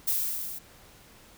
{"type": "noise with level ramp", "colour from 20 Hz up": "violet", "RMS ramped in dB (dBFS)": [-25, -39], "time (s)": [0.07, 0.59], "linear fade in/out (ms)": 10, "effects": ["pink hiss -54 dBFS RMS until 1.37 s"]}